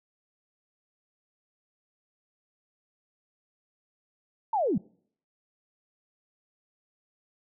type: linear sweep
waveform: sine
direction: down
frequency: 929 to 146.83 Hz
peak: -23 dBFS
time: 4.53-4.78 s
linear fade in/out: 5 ms
effects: noise-tail reverb RT60 0.6 s tail -26 dB re dry